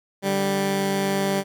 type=tone pair together; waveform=15% pulse; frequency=146.83 / 195.99 Hz; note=D3 / G3; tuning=0 / 0 cents; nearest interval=perfect fourth; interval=500 cents; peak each=-24 / -15 dBFS; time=0.22-1.44 s; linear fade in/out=50 ms; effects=none